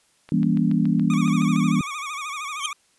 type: click train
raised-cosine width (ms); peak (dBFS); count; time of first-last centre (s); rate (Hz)
0.3; -25; 10; 0.29-1.561; 7.08
type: chord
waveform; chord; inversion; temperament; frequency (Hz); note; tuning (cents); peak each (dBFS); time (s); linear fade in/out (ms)
sine; E diminished seventh; none; just; 164.81 / 197.78 / 237.3 / 284.8; E3 / G3 / Bb3 / Db4; 0 / +16 / +31 / +47; -22 / -22 / -22 / -25; 0.32-1.81; 2
type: tone with vibrato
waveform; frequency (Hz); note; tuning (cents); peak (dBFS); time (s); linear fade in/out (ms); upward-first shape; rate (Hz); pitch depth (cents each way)
25% pulse; 1170; D6; -7; -25; 1.1-2.73; 2; sine; 13; 110
type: tone with exponential growth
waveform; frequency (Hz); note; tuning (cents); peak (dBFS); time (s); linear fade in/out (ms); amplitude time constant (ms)
sawtooth; 3159; G7; +13; -17; 2.56-2.66; 2; 21
effects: white hiss -62 dBFS RMS until 2.98 s + resampled to 24000 Hz